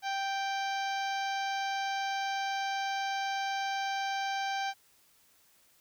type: harmonic tone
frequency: 784 Hz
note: G5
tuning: in tune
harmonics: 1 / 2 / 3 / 4 / 5 / 6 / 7 / 8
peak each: -32 / -38 / -42 / -44 / -46 / -48 / -49 / -50 dBFS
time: 0.02-4.74 s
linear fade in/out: 50 ms
effects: white hiss -65 dBFS RMS until 5.8 s